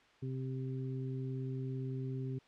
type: harmonic tone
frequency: 131.1 Hz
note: C3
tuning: 4 cents sharp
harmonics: 1 / 2 / 3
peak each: -37 / -44 / -46 dBFS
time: 0.22-2.39 s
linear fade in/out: 10 ms
effects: white hiss -64 dBFS RMS until 2.47 s + low-pass 3000 Hz 12 dB/octave